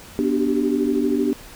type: chord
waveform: sine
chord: G major seventh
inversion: first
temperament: equal with one note detuned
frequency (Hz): 246.9 / 293.7 / 379.3 / 392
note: B3 / D4 / F#4 / G4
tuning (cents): 0 / 0 / +43 / 0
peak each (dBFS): -22 / -21 / -27 / -24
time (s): 0.19-1.33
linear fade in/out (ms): 0
effects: pink hiss -42 dBFS RMS until 1.55 s